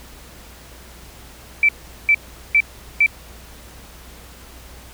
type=tone bursts; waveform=sine; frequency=2326 Hz; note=D7; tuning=17 cents flat; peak=-10 dBFS; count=4; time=1.63-3.062 s; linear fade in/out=2 ms; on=58 ms; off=400 ms; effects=added 60 Hz sine -43 dBFS peak until 4.93 s + pink hiss -43 dBFS RMS until 4.93 s